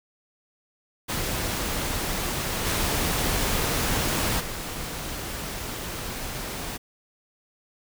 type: noise with level steps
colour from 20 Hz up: pink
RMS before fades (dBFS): -28 / -25 / -33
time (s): 1.08-6.78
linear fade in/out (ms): 20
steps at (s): 2.65 / 4.39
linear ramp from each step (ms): 20
effects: none